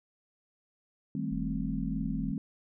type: chord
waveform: sine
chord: A half-diminished seventh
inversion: second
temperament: just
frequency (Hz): 158.4 / 198 / 220 / 264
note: Eb3 / G3 / A3 / C4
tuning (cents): +31 / +18 / 0 / +16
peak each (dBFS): -36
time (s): 1.15-2.38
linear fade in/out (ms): 2
type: tone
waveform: sine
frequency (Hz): 41.2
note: E1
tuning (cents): 0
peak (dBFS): -37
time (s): 1.31-2.32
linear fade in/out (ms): 10
effects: none